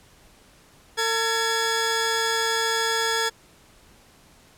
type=tone pair together; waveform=15% pulse; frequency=451.8 / 1686 Hz; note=A4 / G#6; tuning=+46 / +26 cents; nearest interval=octave + major seventh; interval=2280 cents; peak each=-18 dBFS; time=0.97-3.3 s; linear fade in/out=20 ms; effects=pink hiss -54 dBFS RMS until 4.57 s + low-pass 12000 Hz 12 dB/octave